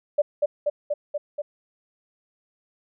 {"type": "tone with echo", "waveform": "sine", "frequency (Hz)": 587.3, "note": "D5", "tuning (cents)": 0, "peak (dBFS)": -15, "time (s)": [0.18, 0.22], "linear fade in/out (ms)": 10, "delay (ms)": 240, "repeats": 5, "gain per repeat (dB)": -2, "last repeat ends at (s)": 1.42, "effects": []}